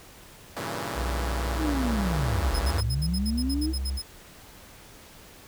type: chord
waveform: 5% pulse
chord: G diminished seventh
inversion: none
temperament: equal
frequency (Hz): 98 / 116.54 / 138.59 / 164.81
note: G2 / Bb2 / Db3 / Fb3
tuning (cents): 0 / 0 / 0 / 0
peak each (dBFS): -25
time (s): 0.56-2.81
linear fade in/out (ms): 10
type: tone with pitch glide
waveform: triangle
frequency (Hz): 61 to 66.52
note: B1 to C2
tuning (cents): -21 to +29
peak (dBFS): -25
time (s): 0.94-4.01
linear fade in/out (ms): 50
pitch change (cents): +150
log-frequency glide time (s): 2.01-2.4
type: linear two-way sweep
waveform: sine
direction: down then up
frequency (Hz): 329.6 to 38.89 to 329.6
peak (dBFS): -26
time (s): 1.57-3.74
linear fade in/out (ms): 50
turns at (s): 2.56
type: tone bursts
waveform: sawtooth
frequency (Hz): 5120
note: D#8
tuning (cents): +49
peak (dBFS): -29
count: 13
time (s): 2.54-4.022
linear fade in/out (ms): 10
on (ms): 54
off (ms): 65
effects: pink hiss -49 dBFS RMS until 5.47 s